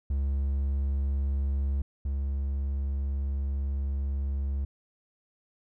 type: tone pair in turn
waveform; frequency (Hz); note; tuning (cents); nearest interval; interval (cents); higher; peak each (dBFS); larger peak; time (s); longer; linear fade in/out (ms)
triangle; 69 / 69; C#2 / C#2; -7 / -7; unison; 0; neither; -23 / -25; first; 0.1-1.82 / 2.05-4.65; second; 5
effects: none